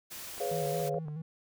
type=noise; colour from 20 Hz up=white; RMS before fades=-43 dBFS; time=0.1-0.9 s; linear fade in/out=20 ms
type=click train; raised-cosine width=1 ms; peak=-34 dBFS; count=6; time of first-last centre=0.38-1.083 s; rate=7.11 Hz
type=chord; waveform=sine; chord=C# dominant seventh; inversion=second; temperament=equal with one note detuned; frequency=415.3 / 499.6 / 554.4 / 698.5 Hz; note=G#4 / B4 / C#5 / E#5; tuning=0 / +20 / 0 / 0 cents; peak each=-36 dBFS; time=0.4-0.99 s; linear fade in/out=5 ms
type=tone with vibrato; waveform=triangle; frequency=155.56 Hz; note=D#3; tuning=in tune; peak=-34 dBFS; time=0.51-1.22 s; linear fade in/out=5 ms; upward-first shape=square; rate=4.6 Hz; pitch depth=58 cents each way
effects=none